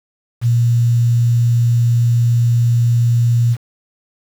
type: tone with quantisation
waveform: sine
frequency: 118.7 Hz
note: A#2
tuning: 32 cents sharp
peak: -10 dBFS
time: 0.41-3.57 s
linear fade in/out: 50 ms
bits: 6
effects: none